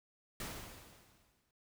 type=noise with exponential decay; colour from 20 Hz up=pink; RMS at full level=-41 dBFS; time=0.4-1.51 s; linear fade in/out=2 ms; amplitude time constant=240 ms; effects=noise-tail reverb RT60 0.1 s tail -22 dB re dry